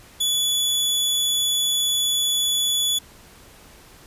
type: tone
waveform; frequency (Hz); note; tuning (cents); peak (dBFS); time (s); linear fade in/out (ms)
sawtooth; 3427; A7; -46; -16; 0.2-2.99; 10
effects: pink hiss -48 dBFS RMS until 4.06 s + resampled to 32000 Hz